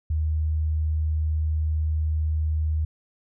sine tone, 77.78 Hz, D#2, in tune, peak -21 dBFS, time 0.1-2.85 s, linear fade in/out 5 ms, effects none

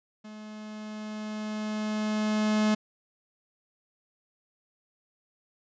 45% pulse tone with level ramp, 213.8 Hz, A3, 49 cents flat, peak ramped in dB -42 to -21 dBFS, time 0.24-2.75 s, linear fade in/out 10 ms, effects resampled to 16000 Hz

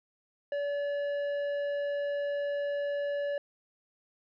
sine tone with tanh clipping, 573 Hz, D5, 43 cents flat, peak -31 dBFS, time 0.52-3.38 s, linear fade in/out 2 ms, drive 9 dB, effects none

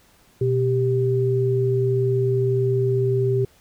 sine tone pair together, 123.47 / 392 Hz, B2 / G4, 0 / 0 cents, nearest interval octave + minor sixth, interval 2000 cents, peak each -20 / -20 dBFS, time 0.41-3.45 s, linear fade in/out 5 ms, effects pink hiss -56 dBFS RMS until 3.6 s

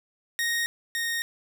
sawtooth tone pair in turn, 1864.7 / 1856.2 Hz, A#6 / A#6, 0 / -8 cents, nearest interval unison, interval 8 cents, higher first, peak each -21 / -23 dBFS, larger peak first, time 0.39-0.66 / 0.95-1.22 s, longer neither, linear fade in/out 0 ms, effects none

